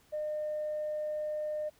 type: tone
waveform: sine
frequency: 607 Hz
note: D#5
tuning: 43 cents flat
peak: -31 dBFS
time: 0.12-1.7 s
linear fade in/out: 20 ms
effects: tanh soft clip ceiling -28 dBFS + pink hiss -65 dBFS RMS until 1.79 s